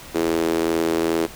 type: tone with high-pass filter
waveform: sawtooth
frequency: 82.41 Hz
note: E2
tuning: in tune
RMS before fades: -21 dBFS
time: 0.14-1.27 s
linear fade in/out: 20 ms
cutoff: 360 Hz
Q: 4.2
effects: pink hiss -40 dBFS RMS until 1.35 s